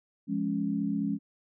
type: chord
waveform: sine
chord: Db major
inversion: first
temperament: just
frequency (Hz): 173.24 / 207.9 / 277.2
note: F3 / Ab3 / Db4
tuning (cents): -14 / +2 / 0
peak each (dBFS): -34 / -30 / -31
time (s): 0.27-1.19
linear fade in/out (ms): 50
effects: none